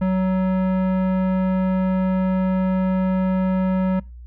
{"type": "tone with tanh clipping", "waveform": "sine", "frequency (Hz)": 187.1, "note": "F#3", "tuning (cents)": 20, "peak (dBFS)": -19, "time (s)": [0.01, 4], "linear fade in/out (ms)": 10, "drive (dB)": 16, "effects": ["noise-tail reverb RT60 0.3 s tail -26 dB re dry", "added 60 Hz sine -36 dBFS peak until 4.26 s"]}